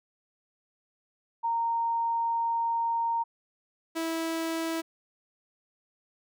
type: tone pair in turn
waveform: sine / sawtooth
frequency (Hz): 925 / 327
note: A#5 / E4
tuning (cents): -14 / -14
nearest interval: octave + tritone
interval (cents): 1800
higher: first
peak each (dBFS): -25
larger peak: neither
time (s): 1.43-3.24 / 3.95-4.82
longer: first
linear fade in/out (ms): 20
effects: none